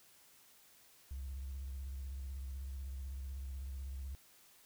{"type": "tone with vibrato", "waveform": "triangle", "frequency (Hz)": 66.9, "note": "C2", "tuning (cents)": 39, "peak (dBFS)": -37, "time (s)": [1.11, 4.15], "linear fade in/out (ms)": 0, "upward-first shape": "sine", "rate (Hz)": 16, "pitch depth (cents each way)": 98, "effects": ["tanh soft clip ceiling -38 dBFS", "white hiss -64 dBFS RMS until 4.65 s"]}